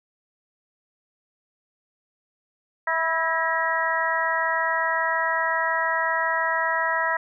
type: harmonic tone with a mistuned harmonic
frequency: 327.1 Hz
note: E4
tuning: 13 cents flat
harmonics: 2 / 3 / 4 / 5 / 6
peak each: -29 / -26 / -29 / -28 / -26 dBFS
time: 2.87-7.17 s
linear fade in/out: 5 ms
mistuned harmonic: 6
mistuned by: -47 cents
effects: none